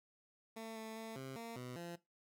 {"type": "tone with pitch steps", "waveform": "15% pulse", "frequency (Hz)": [223.9, 221.2, 223.4, 133, 230.4, 124.9, 171.8], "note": ["A3", "A3", "A3", "C3", "A#3", "B2", "F3"], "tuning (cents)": [30, 9, 27, 29, -20, 20, -28], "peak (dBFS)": -39, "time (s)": [0.56, 1.96], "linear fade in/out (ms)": 10, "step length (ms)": 200, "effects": ["noise-tail reverb RT60 0.2 s tail -18 dB re dry"]}